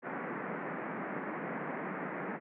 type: band-pass noise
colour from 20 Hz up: pink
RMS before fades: -39 dBFS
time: 0.02-2.4 s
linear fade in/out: 50 ms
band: 160 to 2100 Hz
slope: 48 dB/octave
effects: none